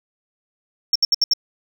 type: tone bursts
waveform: sine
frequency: 5470 Hz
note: F8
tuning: 37 cents flat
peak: -11 dBFS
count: 5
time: 0.93-1.335 s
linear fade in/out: 2 ms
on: 25 ms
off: 70 ms
effects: tanh soft clip ceiling -10 dBFS + 8-bit